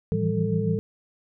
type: tone cluster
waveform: sine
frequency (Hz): 110.5 / 162.8 / 169.7 / 196.7 / 443.9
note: A2 / E3 / F3 / G3 / A4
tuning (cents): +8 / -21 / -49 / +6 / +15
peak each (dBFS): -28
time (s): 0.12-0.79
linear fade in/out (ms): 0
effects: none